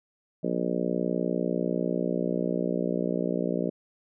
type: harmonic tone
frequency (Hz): 60.1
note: B1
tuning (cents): -46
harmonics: 3 / 4 / 5 / 6 / 7 / 8 / 9 / 10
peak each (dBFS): -31 / -32 / -33 / -34 / -34 / -35 / -36 / -36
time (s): 0.43-3.7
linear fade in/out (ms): 10
effects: none